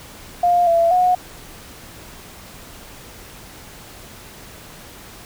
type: tone with pitch steps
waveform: sine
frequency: 704 / 674 / 727 Hz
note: F5 / E5 / F#5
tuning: +14 / +38 / -31 cents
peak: -12 dBFS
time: 0.43-1.15 s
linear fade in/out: 5 ms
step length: 240 ms
effects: pink hiss -40 dBFS RMS until 5.25 s